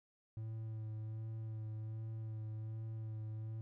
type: tone with vibrato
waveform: triangle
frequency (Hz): 110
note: A2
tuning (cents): 0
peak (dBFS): -39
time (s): 0.37-3.61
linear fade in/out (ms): 0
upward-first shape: sine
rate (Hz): 1.3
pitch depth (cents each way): 20
effects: none